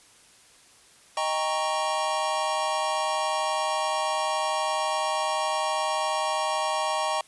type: chord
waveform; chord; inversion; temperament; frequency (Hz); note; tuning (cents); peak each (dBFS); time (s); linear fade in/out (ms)
square; Eb dominant seventh; none; equal with one note detuned; 622.3 / 793.1 / 932.3 / 1108.7; Eb5 / G5 / Bb5 / Db6; 0 / +20 / 0 / 0; -31; 1.17-7.21; 2
effects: white hiss -55 dBFS RMS until 7.27 s + resampled to 24000 Hz

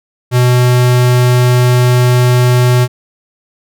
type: tone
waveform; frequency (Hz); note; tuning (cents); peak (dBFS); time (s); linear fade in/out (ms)
square; 124.1; B2; +9; -7; 0.31-2.88; 50
effects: none

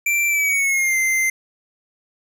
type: tone with pitch glide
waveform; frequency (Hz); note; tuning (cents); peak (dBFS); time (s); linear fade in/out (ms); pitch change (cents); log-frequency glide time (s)
square; 2349 to 2081; D7 to C7; 0 to -10; -17; 0.06-1.3; 5; -210; 0.28-0.97
effects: none

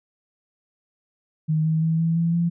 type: tone with pitch steps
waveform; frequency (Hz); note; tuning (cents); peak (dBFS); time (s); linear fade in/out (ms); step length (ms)
sine; 156.3 / 159.03 / 161.81 / 164.64 / 167.52 / 170.45; D#3 / D#3 / E3 / E3 / E3 / F3; +8 / +38 / -32 / -2 / +28 / -42; -18; 1.48-2.5; 20; 170
effects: none

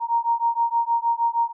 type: beating tone pair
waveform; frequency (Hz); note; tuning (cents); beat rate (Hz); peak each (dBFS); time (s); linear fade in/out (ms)
sine; 929 / 935.4; A#5 / A#5; -6 / +6; 6.4; -22; 0-1.53; 50
effects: none

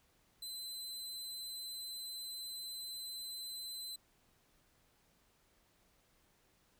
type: tone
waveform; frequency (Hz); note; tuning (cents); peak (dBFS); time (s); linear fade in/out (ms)
sawtooth; 4046; B7; +41; -40; 0.42-3.96; 5
effects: pink hiss -72 dBFS RMS until 6.79 s

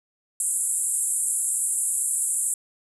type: band-pass noise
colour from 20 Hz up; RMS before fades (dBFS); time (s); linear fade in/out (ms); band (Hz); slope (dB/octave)
pink; -25; 0.4-2.54; 2; 7600 to 11000; 96
effects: none

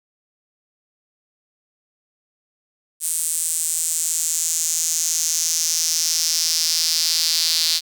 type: tone with high-pass filter sweep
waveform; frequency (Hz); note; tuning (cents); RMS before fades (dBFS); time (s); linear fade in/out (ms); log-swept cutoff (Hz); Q
sawtooth; 163; E3; -19; -21; 3-7.81; 50; 8800 to 4400; 3.8
effects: none

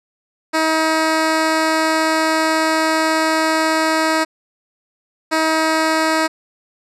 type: tone pair in turn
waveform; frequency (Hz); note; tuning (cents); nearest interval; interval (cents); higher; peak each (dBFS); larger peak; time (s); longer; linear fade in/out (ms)
10% pulse; 318.2 / 318.2; D#4 / D#4; +39 / +39; unison; 0; neither; -6; neither; 0.53-4.25 / 5.31-6.28; first; 20
effects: low-pass 9000 Hz 12 dB/octave

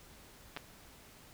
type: clicks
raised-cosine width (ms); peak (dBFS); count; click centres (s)
0.3; -24; 2; 0.565 / 0.572
effects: pink hiss -57 dBFS RMS until 1.33 s

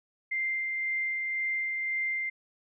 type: tone with tremolo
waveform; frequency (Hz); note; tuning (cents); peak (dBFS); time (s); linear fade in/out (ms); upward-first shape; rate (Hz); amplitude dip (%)
sine; 2093; C7; 0; -27; 0.31-2.3; 10; sine; 1.9; 25
effects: none

